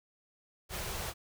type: band-stop noise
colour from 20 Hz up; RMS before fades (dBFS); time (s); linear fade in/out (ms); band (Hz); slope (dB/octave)
pink; -38; 0.69-1.14; 50; 210 to 330; 96
effects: none